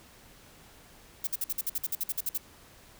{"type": "noise bursts", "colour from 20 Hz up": "violet", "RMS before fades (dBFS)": -30, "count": 14, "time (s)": [1.24, 2.377], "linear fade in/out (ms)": 5, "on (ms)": 32, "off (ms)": 53, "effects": ["pink hiss -55 dBFS RMS until 2.99 s"]}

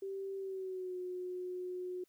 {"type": "tone with pitch glide", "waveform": "sine", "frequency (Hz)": [389.3, 363.2], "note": ["G4", "F#4"], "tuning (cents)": [-12, -32], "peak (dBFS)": -38, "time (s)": [0.02, 2.04], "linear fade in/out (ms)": 5, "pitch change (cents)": -120, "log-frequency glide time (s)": [0.37, 0.97], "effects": ["white hiss -75 dBFS RMS until 2.08 s"]}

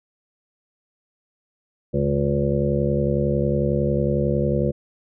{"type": "harmonic tone with a mistuned harmonic", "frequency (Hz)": 71, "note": "C#2", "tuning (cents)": 42, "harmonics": [1, 2, 3, 5, 6, 7, 8], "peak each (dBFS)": [-28, -23, -25, -26, -34, -25, -28], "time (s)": [1.93, 4.72], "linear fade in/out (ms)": 20, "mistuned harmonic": 1, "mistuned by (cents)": 80, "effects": []}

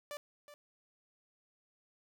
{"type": "tone with echo", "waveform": "sawtooth", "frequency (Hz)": 586, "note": "D5", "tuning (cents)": -4, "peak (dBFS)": -37, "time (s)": [0.11, 0.17], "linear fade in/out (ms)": 0, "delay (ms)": 370, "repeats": 1, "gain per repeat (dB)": -12, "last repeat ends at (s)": 0.54, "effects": []}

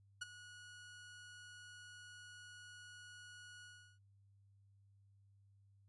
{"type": "tone with ADSR envelope", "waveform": "sawtooth", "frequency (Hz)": 1458, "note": "F#6", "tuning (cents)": -26, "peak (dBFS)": -36, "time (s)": [0.21, 3.99], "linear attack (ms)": 11, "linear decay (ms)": 19, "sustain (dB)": -15, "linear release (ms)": 360, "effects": ["added 99 Hz sine -66 dBFS peak until 5.88 s", "resampled to 24000 Hz"]}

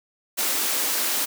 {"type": "high-pass noise", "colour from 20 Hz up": "white", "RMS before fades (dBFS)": -24, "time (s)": [0.37, 1.26], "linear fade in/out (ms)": 20, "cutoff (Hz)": 230, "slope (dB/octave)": 48, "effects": []}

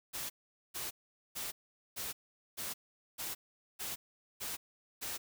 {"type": "noise bursts", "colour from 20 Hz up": "white", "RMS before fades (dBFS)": -40, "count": 9, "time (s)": [0.13, 5.18], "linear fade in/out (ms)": 20, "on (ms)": 170, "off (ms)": 440, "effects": []}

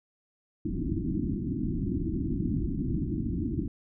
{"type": "low-pass noise", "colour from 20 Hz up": "white", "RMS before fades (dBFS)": -30, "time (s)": [0.65, 3.68], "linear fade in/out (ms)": 5, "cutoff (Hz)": 340, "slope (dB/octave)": 96, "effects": []}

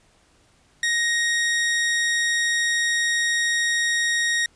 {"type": "tone", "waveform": "sawtooth", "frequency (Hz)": 1873, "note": "A#6", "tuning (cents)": 8, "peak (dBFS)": -16, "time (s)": [0.83, 4.46], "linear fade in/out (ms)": 2, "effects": ["pink hiss -59 dBFS RMS until 4.55 s", "resampled to 22050 Hz"]}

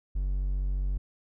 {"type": "tone", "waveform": "triangle", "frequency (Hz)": 47.26, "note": "F#1", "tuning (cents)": 37, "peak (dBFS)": -24, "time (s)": [0.15, 0.98], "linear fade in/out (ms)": 10, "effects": []}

